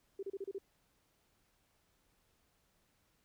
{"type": "tone bursts", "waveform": "sine", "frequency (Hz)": 392, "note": "G4", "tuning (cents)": 0, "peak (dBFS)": -38, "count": 6, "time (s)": [0.19, 0.584], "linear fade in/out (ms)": 5, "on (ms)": 39, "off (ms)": 32, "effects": ["pink hiss -75 dBFS RMS until 3.24 s"]}